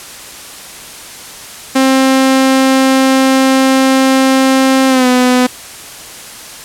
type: tone with pitch glide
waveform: sawtooth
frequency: 265 to 250.9 Hz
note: C4 to B3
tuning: +22 to +28 cents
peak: -3 dBFS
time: 1.75-5.47 s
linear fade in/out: 10 ms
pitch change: -94 cents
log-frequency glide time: 4.88-5.07 s
effects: white hiss -30 dBFS RMS until 6.64 s + low-pass 11000 Hz 12 dB/octave